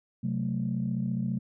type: chord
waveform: sine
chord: F# diminished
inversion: second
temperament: equal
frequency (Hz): 130.81 / 185 / 220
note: C3 / F#3 / A3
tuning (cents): 0 / 0 / 0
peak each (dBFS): -31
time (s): 0.23-1.39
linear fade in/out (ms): 10
effects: tanh soft clip ceiling -19 dBFS